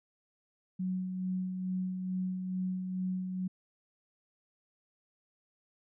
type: tone with tremolo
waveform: sine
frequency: 185 Hz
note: F#3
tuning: in tune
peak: -30 dBFS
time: 0.79-3.48 s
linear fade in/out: 10 ms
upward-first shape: sine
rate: 2.3 Hz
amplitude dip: 40%
effects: none